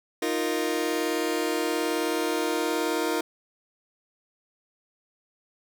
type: chord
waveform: sawtooth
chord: Eb suspended second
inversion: none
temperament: just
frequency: 311.1 / 350 / 466.7 Hz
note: Eb4 / F4 / Bb4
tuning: 0 / +4 / +2 cents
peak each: -25 dBFS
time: 0.22-3.21 s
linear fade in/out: 5 ms
effects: none